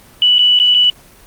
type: tone with dropouts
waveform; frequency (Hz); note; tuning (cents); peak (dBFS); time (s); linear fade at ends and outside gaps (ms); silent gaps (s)
sine; 2960; F#7; 0; -7; 0.22-0.9; 1; 0.384-0.391 / 0.59-0.599 / 0.743-0.747
effects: pink hiss -43 dBFS RMS until 1.26 s + Opus 24 kbps